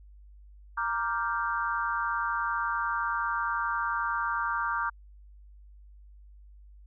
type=chord; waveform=sine; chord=G minor seventh; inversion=first; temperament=equal; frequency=932.3 / 1174.7 / 1396.9 / 1568 Hz; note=Bb5 / D6 / F6 / G6; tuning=0 / 0 / 0 / 0 cents; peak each=-33 / -31 / -33 / -34 dBFS; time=0.77-4.9 s; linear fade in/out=10 ms; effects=added 50 Hz sine -49 dBFS peak until 6.86 s